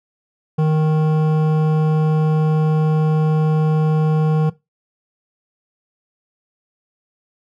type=tone with hard clipping; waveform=triangle; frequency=155.56 Hz; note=D#3; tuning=in tune; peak=-15 dBFS; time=0.58-4.5 s; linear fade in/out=10 ms; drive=16 dB; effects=noise-tail reverb RT60 0.2 s tail -18 dB re dry